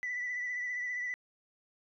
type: tone with vibrato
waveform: sine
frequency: 1975.5 Hz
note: B6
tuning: in tune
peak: -32 dBFS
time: 0.03-1.14 s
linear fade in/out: 0 ms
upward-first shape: triangle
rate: 15 Hz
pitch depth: 37 cents each way
effects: tanh soft clip ceiling -30 dBFS